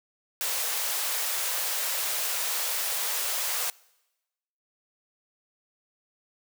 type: high-pass noise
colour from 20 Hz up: white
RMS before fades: -29 dBFS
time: 0.41-3.7 s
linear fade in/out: 0 ms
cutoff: 460 Hz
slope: 48 dB/octave
effects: noise-tail reverb RT60 1.0 s tail -24 dB re dry